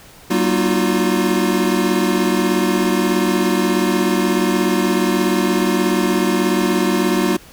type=tone cluster; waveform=square; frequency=191.9 / 238.3 / 308.1 / 349.6 / 366.3 Hz; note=G3 / A#3 / D#4 / F4 / F#4; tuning=-37 / +38 / -17 / +2 / -17 cents; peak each=-21 / -22 / -22 / -21 / -24 dBFS; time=0.3-7.37 s; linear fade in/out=10 ms; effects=pink hiss -43 dBFS RMS until 7.52 s